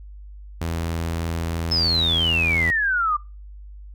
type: tone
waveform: sawtooth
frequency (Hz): 83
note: E2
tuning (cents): +12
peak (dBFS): -20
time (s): 0.61-2.71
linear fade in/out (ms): 5
type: exponential sweep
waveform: sine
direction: down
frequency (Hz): 5274 to 1174.7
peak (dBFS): -18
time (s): 1.71-3.17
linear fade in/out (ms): 10
effects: noise-tail reverb RT60 0.3 s tail -24 dB re dry + added 50 Hz sine -37 dBFS peak until 3.94 s